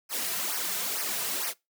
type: noise with flanger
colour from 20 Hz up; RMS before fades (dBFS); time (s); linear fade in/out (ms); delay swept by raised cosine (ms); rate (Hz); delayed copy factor
white; -31; 0.09-1.54; 50; 0.26 to 3.66; 2.2; -0.95
effects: noise-tail reverb RT60 0.2 s tail -22 dB re dry + high-pass 200 Hz 12 dB/octave